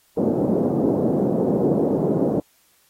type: band-pass noise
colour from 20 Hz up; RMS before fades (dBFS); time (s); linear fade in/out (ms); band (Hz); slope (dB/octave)
pink; -20; 0.17-2.4; 5; 170 to 550; 24
effects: white hiss -60 dBFS RMS until 2.89 s + AAC 48 kbps